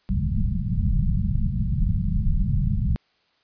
pink low-pass noise, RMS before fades -22 dBFS, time 0.09-2.96 s, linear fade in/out 0 ms, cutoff 210 Hz, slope 96 dB/octave, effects white hiss -65 dBFS RMS until 3.43 s + resampled to 11025 Hz

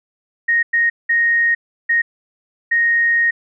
sine tone bursts at uneven times, 1864.7 Hz, A#6, in tune, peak -12 dBFS, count 5, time 0.48-0.63 / 0.73-0.9 / 1.09-1.55 / 1.89-2.02 / 2.71-3.31 s, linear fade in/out 10 ms, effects none

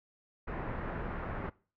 pink low-pass noise, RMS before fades -38 dBFS, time 0.47-1.5 s, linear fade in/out 10 ms, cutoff 1800 Hz, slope 24 dB/octave, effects noise-tail reverb RT60 0.4 s tail -22 dB re dry

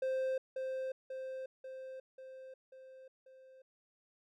triangle tone with echo, 523.3 Hz, C5, in tune, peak -30 dBFS, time 0.02-0.38 s, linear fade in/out 5 ms, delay 540 ms, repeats 6, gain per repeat -4 dB, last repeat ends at 3.62 s, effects none

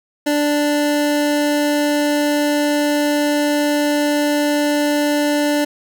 25% pulse tone, 293.7 Hz, D4, in tune, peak -11 dBFS, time 0.26-5.65 s, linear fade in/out 10 ms, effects none

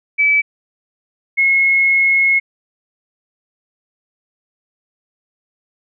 sine tone pair in turn, 2300 / 2171 Hz, D7 / C#7, -37 / -37 cents, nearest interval minor second, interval 100 cents, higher first, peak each -10 dBFS, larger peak neither, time 0.18-0.42 / 1.37-2.4 s, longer second, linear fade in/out 20 ms, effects none

